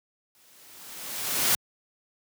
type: noise with exponential growth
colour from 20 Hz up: white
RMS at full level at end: -21 dBFS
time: 0.35-1.55 s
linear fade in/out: 1 ms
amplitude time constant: 260 ms
effects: high-pass 100 Hz 12 dB/octave